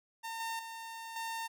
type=tone with level steps; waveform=sawtooth; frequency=909 Hz; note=A#5; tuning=44 cents flat; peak=-35 / -32 / -39 / -33 dBFS; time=0.23-1.48 s; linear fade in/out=20 ms; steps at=0.4 / 0.59 / 1.16 s; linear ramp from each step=2 ms; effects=none